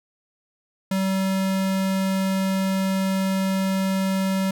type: tone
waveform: square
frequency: 191.5 Hz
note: G3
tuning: 40 cents flat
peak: -21 dBFS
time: 0.91-4.51 s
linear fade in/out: 5 ms
effects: none